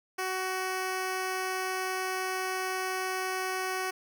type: tone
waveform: 10% pulse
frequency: 374.2 Hz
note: F#4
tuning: 20 cents sharp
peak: -22 dBFS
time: 0.18-3.91 s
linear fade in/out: 10 ms
effects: none